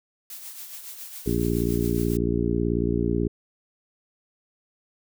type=noise with tremolo; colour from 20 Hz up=blue; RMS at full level=-37 dBFS; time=0.3-2.17 s; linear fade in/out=2 ms; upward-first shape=triangle; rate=7.2 Hz; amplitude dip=55%
type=harmonic tone; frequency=58.27 Hz; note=A#1; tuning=in tune; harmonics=1 / 2 / 3 / 4 / 5 / 6 / 7; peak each=-29 / -29 / -29 / -29 / -29 / -29 / -29 dBFS; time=1.26-3.28 s; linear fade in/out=5 ms
effects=none